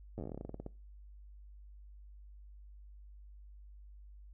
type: slowing click train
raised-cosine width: 2 ms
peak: -29 dBFS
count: 18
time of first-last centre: 0.18-0.664 s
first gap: 9 ms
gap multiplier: 1.13
effects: noise-tail reverb RT60 0.3 s tail -21 dB re dry + added 50 Hz sine -51 dBFS peak until 4.33 s